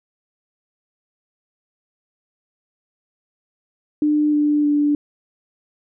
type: tone with pitch steps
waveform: sine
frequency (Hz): 299.4 / 296.1 / 292.9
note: D4 / D4 / D4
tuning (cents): +33 / +14 / -5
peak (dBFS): -14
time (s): 4.02-4.95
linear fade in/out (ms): 2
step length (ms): 310
effects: none